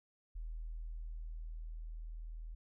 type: tone with level ramp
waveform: sine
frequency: 40.2 Hz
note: E1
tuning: 43 cents flat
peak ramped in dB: -40 to -43 dBFS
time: 0.35-2.55 s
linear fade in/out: 10 ms
effects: none